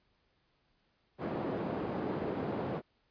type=band-pass noise; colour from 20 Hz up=white; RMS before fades=-36 dBFS; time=1.18-2.82 s; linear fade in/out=50 ms; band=140 to 490 Hz; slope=12 dB/octave; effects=pink hiss -74 dBFS RMS until 3.1 s + resampled to 11025 Hz